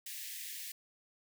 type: high-pass noise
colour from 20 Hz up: white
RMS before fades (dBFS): -44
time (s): 0.06-0.72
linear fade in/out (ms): 5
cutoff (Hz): 1700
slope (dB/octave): 96
effects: none